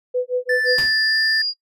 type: tone with tremolo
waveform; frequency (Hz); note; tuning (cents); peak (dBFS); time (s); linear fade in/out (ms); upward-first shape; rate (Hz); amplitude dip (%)
sine; 498.9; B4; +17; -16; 0.14-0.82; 10; sine; 5.7; 100
type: tone with pitch glide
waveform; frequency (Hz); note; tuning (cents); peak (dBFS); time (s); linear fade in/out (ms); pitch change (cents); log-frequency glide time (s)
triangle; 1760 to 1772.2; A6 to A6; 0 to +12; -16; 0.49-1.42; 5; +12; 1.05-1.19
type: tone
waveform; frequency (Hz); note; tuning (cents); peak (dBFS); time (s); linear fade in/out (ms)
sine; 4842; D#8; -48; -19; 0.65-1.54; 50
type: noise with exponential decay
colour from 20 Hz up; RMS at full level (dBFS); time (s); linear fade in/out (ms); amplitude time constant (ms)
pink; -26; 0.78-1.01; 2; 50
effects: noise-tail reverb RT60 0.1 s tail -25 dB re dry + resampled to 32000 Hz